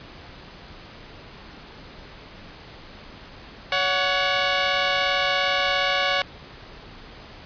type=tone pair together; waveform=10% pulse; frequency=562.8 / 738 Hz; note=C#5 / F#5; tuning=+26 / -5 cents; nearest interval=perfect fourth; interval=469 cents; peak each=-14 / -15 dBFS; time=3.72-6.22 s; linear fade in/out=2 ms; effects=pink hiss -43 dBFS RMS until 7.45 s + resampled to 11025 Hz